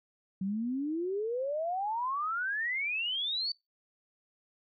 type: exponential sweep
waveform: sine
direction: up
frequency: 185 to 4604 Hz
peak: -30 dBFS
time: 0.41-3.52 s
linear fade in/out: 5 ms
effects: noise-tail reverb RT60 0.2 s tail -25 dB re dry